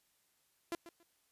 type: tone with echo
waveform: sawtooth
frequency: 340 Hz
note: F4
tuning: 46 cents flat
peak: -32 dBFS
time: 0.72-0.75 s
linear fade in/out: 0 ms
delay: 140 ms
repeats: 2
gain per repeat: -14 dB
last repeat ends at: 1.03 s
effects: white hiss -75 dBFS RMS until 1.31 s + resampled to 32000 Hz